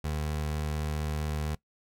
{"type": "tone with vibrato", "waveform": "25% pulse", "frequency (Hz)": 75.8, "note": "D#2", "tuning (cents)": -45, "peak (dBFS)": -26, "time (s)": [0.04, 1.55], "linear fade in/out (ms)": 5, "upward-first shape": "sine", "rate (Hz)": 4.3, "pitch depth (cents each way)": 10, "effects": ["noise-tail reverb RT60 0.1 s tail -20 dB re dry"]}